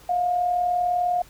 sine tone pair together, 673 / 713 Hz, E5 / F5, +36 / +36 cents, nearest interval minor second, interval 100 cents, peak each -31 / -20 dBFS, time 0.09-1.22 s, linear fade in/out 5 ms, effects added 50 Hz sine -52 dBFS peak until 1.29 s + pink hiss -51 dBFS RMS until 1.29 s

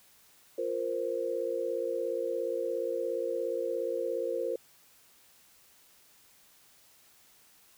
sine chord, F suspended fourth, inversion none, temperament equal, 349.2 / 466.2 / 523.3 Hz, F4 / Bb4 / C5, 0 / 0 / 0 cents, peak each -37 / -33 / -33 dBFS, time 0.58-4.56 s, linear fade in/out 5 ms, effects white hiss -61 dBFS RMS until 7.77 s

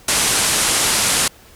white low-pass noise, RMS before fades -17 dBFS, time 0.08-1.28 s, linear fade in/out 5 ms, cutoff 11000 Hz, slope 48 dB/octave, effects pink hiss -46 dBFS RMS until 1.55 s

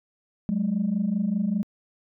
sine tone pair together, 186.5 / 211.6 Hz, F#3 / G#3, +14 / +33 cents, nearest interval major second, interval 219 cents, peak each -25 / -23 dBFS, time 0.49-1.63 s, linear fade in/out 0 ms, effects tanh soft clip ceiling -17 dBFS

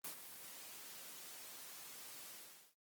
white noise with ADSR envelope, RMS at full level -44 dBFS, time 0.04-2.75 s, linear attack 5 ms, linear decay 110 ms, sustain -9 dB, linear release 440 ms, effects high-pass 150 Hz 12 dB/octave + Opus 24 kbps

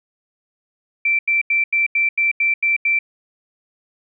sine tone bursts, 2342 Hz, D7, 5 cents flat, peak -14 dBFS, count 9, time 1.05-2.99 s, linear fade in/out 5 ms, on 140 ms, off 85 ms, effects none

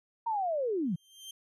sine linear sweep, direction down, 942 to 148.9 Hz, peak -28 dBFS, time 0.26-0.96 s, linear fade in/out 10 ms
sawtooth tone with exponential growth, 3153 Hz, G7, 9 cents sharp, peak -37 dBFS, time 0.85-1.31 s, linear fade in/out 5 ms, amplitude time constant 100 ms
effects resampled to 32000 Hz

